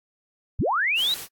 sine linear sweep, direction up, 32.7 to 3999 Hz, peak -20 dBFS, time 0.59-1.14 s, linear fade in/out 0 ms
white noise, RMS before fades -36 dBFS, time 0.95-1.28 s, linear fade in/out 50 ms
effects AAC 64 kbps

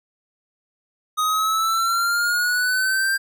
square exponential sweep, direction up, 1244.5 to 1588 Hz, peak -19 dBFS, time 1.17-3.18 s, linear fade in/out 20 ms, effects none

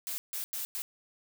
blue noise bursts at uneven times, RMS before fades -36 dBFS, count 4, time 0.07-0.18 / 0.33-0.44 / 0.53-0.65 / 0.75-0.82 s, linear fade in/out 0 ms, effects none

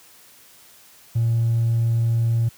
sine tone with hard clipping, 115.6 Hz, A#2, 14 cents flat, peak -17 dBFS, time 1.15-2.49 s, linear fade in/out 10 ms, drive 1 dB, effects white hiss -50 dBFS RMS until 2.57 s + high-pass 60 Hz 12 dB/octave

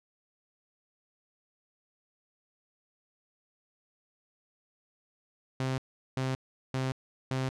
sawtooth tone bursts, 131.1 Hz, C3, 4 cents sharp, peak -25 dBFS, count 4, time 5.6-7.49 s, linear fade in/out 2 ms, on 180 ms, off 390 ms, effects low-pass 7000 Hz 12 dB/octave

